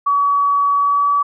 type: tone with pitch glide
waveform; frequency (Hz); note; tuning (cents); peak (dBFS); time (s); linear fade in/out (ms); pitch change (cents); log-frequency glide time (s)
sine; 1135 to 1144.9; C#6 to D6; +41 to -44; -12; 0.06-1.23; 10; +15; 0.75-1.11
effects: none